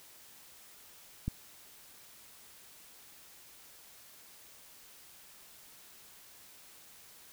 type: click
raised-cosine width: 5 ms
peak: -20 dBFS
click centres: 1.28 s
effects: white hiss -56 dBFS RMS until 7.32 s